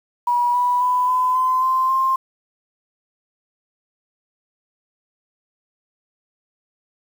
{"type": "tone with pitch steps", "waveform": "sine", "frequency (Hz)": [968, 982.1, 996.4, 1010.9, 1025.6, 1040.5, 1055.6], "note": ["B5", "B5", "B5", "B5", "C6", "C6", "C6"], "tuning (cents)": [-35, -10, 15, 40, -35, -10, 15], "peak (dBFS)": -15, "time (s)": [0.27, 2.16], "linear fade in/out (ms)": 5, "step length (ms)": 270, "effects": ["7-bit"]}